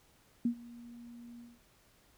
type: tone with ADSR envelope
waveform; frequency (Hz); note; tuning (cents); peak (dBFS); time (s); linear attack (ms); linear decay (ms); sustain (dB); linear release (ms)
sine; 237.3; A#3; +31; -25; 0.45-1.6; 4; 88; -22; 210
effects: pink hiss -66 dBFS RMS until 2.17 s